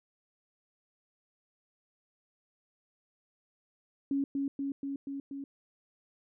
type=tone with echo; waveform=sine; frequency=277.2 Hz; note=C#4; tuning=in tune; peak=-27 dBFS; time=4.11-4.24 s; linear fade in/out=2 ms; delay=240 ms; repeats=5; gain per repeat=-2 dB; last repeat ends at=5.44 s; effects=none